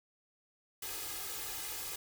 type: noise with comb filter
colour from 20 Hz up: white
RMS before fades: -41 dBFS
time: 0.82-1.96 s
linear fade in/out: 5 ms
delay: 2.4 ms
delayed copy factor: +0.9
effects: none